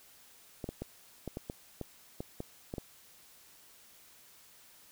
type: clicks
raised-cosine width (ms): 2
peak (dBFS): -24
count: 11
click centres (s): 0.642 / 0.69 / 0.82 / 1.277 / 1.371 / 1.499 / 1.813 / 2.205 / 2.404 / 2.739 / 2.782
effects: white hiss -59 dBFS RMS until 4.91 s